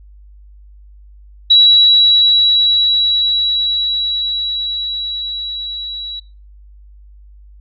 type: tone with level ramp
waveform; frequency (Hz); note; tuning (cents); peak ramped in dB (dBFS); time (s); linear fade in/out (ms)
sine; 3903; B7; -21; -4 to -23; 1.5-6.2; 10
effects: noise-tail reverb RT60 0.3 s tail -20 dB re dry + added 50 Hz sine -38 dBFS peak until 7.6 s